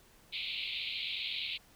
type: band-pass noise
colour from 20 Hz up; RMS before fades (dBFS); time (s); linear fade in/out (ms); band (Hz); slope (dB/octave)
white; -38; 0.32-1.58; 20; 2200 to 4200; 96
effects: pink hiss -62 dBFS RMS until 1.75 s